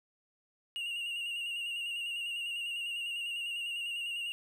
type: tone with vibrato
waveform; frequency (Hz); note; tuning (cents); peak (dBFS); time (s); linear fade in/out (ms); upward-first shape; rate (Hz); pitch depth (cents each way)
triangle; 2811; F7; +11; -33; 0.76-4.32; 0; square; 10; 34
effects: none